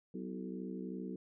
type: harmonic tone with a mistuned harmonic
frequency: 62.8 Hz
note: B1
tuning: 30 cents sharp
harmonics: 3 / 4 / 5 / 6 / 7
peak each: -43 / -45 / -47 / -49 / -50 dBFS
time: 0.14-1.16 s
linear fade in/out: 5 ms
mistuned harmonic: 5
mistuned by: +57 cents
effects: none